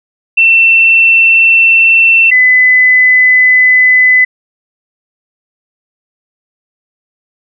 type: tone pair in turn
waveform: sine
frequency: 2689 / 2010 Hz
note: E7 / B6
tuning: +34 / +30 cents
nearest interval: perfect fourth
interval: 504 cents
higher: first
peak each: -3 dBFS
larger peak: neither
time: 0.37-2.31 / 2.31-4.25 s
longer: neither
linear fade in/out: 10 ms
effects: none